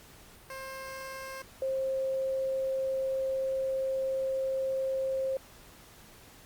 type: tone pair in turn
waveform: 15% pulse / sine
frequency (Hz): 531 / 531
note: C5 / C5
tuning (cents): +25 / +25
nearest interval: unison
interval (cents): 0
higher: neither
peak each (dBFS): -33 / -28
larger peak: second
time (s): 0.5-1.42 / 1.62-5.37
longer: second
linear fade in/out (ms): 2
effects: pink hiss -54 dBFS RMS until 6.45 s + Opus 48 kbps